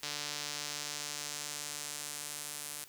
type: tone with band-pass filter sweep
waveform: sawtooth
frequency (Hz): 146.9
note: D3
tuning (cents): +1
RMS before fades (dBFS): -41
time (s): 0.03-2.84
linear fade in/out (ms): 2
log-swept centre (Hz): 5000 to 10000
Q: 1.3
effects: white hiss -57 dBFS RMS until 2.88 s